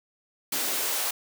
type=noise with high-pass filter sweep; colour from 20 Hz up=white; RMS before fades=-28 dBFS; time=0.52-1.11 s; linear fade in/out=5 ms; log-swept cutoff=210 to 670 Hz; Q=1.4; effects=none